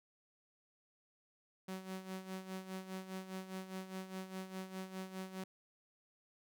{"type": "tone with tremolo", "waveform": "sawtooth", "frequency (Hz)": 188.4, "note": "F#3", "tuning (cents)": 32, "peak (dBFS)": -37, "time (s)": [1.68, 5.44], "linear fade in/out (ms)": 5, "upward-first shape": "sine", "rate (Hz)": 4.9, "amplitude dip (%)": 70, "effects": []}